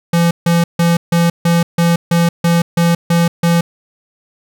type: tone bursts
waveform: square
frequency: 170 Hz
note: F3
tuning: 46 cents flat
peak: -10 dBFS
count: 11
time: 0.13-3.61 s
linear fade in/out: 5 ms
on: 180 ms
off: 150 ms
effects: none